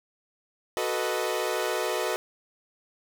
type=chord; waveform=sawtooth; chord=B dominant seventh; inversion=second; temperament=equal; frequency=370 / 440 / 493.9 / 622.3 Hz; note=F#4 / A4 / B4 / D#5; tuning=0 / 0 / 0 / 0 cents; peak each=-28 dBFS; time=0.77-2.16 s; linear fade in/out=0 ms; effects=none